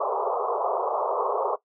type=band-pass noise; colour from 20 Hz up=pink; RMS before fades=-26 dBFS; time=0-1.56 s; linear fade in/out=10 ms; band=400 to 1200 Hz; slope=96 dB/octave; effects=noise-tail reverb RT60 0.1 s tail -17 dB re dry